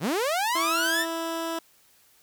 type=linear sweep; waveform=sawtooth; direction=up; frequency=120 to 1852 Hz; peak=-20 dBFS; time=0-1.06 s; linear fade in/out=50 ms
type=tone; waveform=15% pulse; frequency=329.6 Hz; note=E4; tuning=in tune; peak=-22 dBFS; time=0.55-1.59 s; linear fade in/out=5 ms
effects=white hiss -60 dBFS RMS until 2.22 s